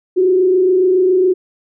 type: tone with frequency modulation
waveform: sine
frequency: 370 Hz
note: F#4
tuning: in tune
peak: -9 dBFS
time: 0.16-1.34 s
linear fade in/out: 20 ms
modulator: 27.2 Hz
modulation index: 0.53
effects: none